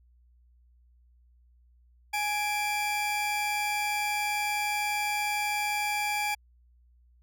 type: tone pair together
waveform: 40% pulse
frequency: 833.4 / 2349 Hz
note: G#5 / D7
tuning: +6 / 0 cents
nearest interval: octave + tritone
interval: 1794 cents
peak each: -29 / -30 dBFS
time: 2.13-6.35 s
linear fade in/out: 10 ms
effects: added 60 Hz sine -58 dBFS peak until 7.22 s